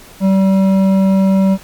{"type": "tone with hard clipping", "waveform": "sine", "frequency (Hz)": 192.5, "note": "G3", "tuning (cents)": -31, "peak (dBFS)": -10, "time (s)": [0.2, 1.58], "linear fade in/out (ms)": 50, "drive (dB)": 9, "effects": ["pink hiss -39 dBFS RMS until 1.63 s", "MP3 96 kbps"]}